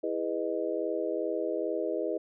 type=chord; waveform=sine; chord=E major seventh; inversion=none; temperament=just; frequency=329.6 / 412 / 494.4 / 618.1 Hz; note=E4 / G#4 / B4 / D#5; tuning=0 / -14 / +2 / -12 cents; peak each=-34 dBFS; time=0.03-2.18 s; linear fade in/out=10 ms; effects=none